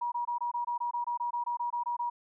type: tone bursts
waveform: sine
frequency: 958 Hz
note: A#5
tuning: 47 cents sharp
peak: -29 dBFS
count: 16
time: 0.01-2.1 s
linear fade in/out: 10 ms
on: 110 ms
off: 22 ms
effects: none